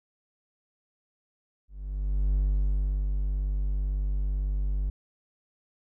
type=tone with ADSR envelope; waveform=triangle; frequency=49 Hz; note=G1; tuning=in tune; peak=-19 dBFS; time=1.68-4.9 s; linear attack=660 ms; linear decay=720 ms; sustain=-4 dB; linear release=4 ms; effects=none